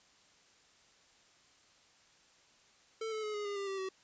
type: tone with pitch steps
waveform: square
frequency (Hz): 444.7 / 434.8 / 425.1 / 415.6 / 406.4 / 397.3 / 388.5 / 379.8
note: A4 / A4 / G#4 / G#4 / G#4 / G4 / G4 / F#4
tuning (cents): +18 / -21 / +40 / +1 / -38 / +23 / -16 / +45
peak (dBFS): -37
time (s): 3.01-3.89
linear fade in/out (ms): 5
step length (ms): 110
effects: white hiss -65 dBFS RMS until 4.03 s + resampled to 16000 Hz